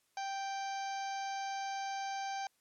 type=harmonic tone; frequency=784 Hz; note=G5; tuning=in tune; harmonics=1 / 2 / 3 / 4 / 5 / 6 / 7 / 8; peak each=-37 / -47 / -50 / -54 / -55 / -53 / -56 / -52 dBFS; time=0.17-2.47 s; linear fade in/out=2 ms; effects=white hiss -75 dBFS RMS until 2.6 s + low-pass 12000 Hz 12 dB/octave